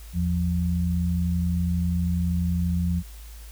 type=tone pair together; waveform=sine; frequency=82.4 / 174.61 Hz; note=E2 / F3; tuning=0 / 0 cents; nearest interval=octave + minor second; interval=1300 cents; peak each=-24 dBFS; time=0.13-3.03 s; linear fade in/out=50 ms; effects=added 54 Hz sine -39 dBFS peak until 3.51 s + white hiss -50 dBFS RMS until 3.51 s